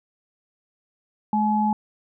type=tone pair together; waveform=sine; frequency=212.7 / 850 Hz; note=G#3 / G#5; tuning=+42 / +40 cents; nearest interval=2 octaves; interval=2398 cents; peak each=-21 dBFS; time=1.33-1.73 s; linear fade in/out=2 ms; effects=none